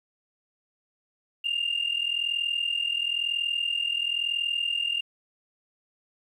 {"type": "tone pair together", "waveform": "sine", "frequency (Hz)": [2786, 2827], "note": ["F7", "F7"], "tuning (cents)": [-5, 20], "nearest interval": "unison", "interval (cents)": 25, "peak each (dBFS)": -27, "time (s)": [1.44, 5.01], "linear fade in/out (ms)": 10, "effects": ["tanh soft clip ceiling -19 dBFS", "10-bit"]}